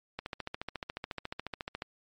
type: click train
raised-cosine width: 0.3 ms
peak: -20 dBFS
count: 24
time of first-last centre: 0.19-1.821 s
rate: 14.1 Hz
effects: MP3 48 kbps